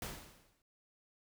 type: noise with exponential decay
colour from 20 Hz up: pink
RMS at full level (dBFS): -40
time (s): 0.02-0.62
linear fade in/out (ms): 2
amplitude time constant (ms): 130
effects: none